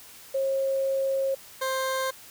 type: tone pair in turn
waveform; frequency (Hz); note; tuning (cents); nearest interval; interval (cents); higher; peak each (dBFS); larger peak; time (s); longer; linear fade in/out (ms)
sine / 20% pulse; 540 / 526.4; C#5 / C5; -45 / +10; unison; 45; first; -23 / -21; second; 0.34-1.35 / 1.61-2.11; first; 10
effects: white hiss -48 dBFS RMS until 2.3 s